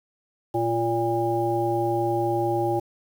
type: harmonic tone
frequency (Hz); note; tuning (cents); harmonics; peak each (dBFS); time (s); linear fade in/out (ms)
115.6; A#2; -14; 1 / 3 / 5 / 7; -30 / -24 / -30 / -26; 0.54-2.8; 10
effects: 8-bit